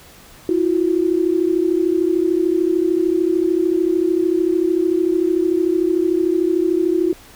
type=tone pair together; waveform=sine; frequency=330 / 363.4 Hz; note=E4 / F#4; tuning=+2 / -31 cents; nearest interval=major second; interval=167 cents; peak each=-17 dBFS; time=0.49-7.13 s; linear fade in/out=2 ms; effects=pink hiss -44 dBFS RMS until 7.35 s